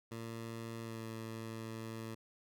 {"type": "tone with pitch glide", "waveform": "15% pulse", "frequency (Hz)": [114.4, 112.37], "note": ["A#2", "A2"], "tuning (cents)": [-32, 37], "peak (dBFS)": -36, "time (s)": [0.11, 2.15], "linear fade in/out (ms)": 10, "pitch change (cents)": -31, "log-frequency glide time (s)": [0.83, 0.99], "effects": []}